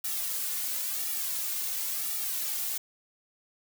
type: noise with flanger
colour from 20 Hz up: blue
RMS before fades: -32 dBFS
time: 0.04-2.78 s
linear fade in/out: 5 ms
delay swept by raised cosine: 1.9 to 3.1 ms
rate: 0.96 Hz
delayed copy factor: -1
effects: none